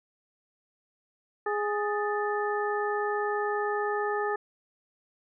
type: harmonic tone with a mistuned harmonic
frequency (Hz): 415.3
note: G#4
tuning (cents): 0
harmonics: 1 / 2 / 3 / 4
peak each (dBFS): -29 / -32 / -34 / -35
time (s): 1.46-4.36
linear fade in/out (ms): 5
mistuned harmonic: 4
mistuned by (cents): +100
effects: none